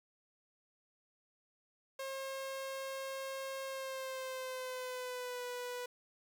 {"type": "tone with pitch glide", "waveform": "sawtooth", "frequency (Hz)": [537, 492.4], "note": ["C5", "B4"], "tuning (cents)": [45, -5], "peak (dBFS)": -36, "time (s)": [1.99, 5.86], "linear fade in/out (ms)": 5, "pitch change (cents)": -150, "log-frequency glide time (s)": [3.66, 5.44], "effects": ["11-bit"]}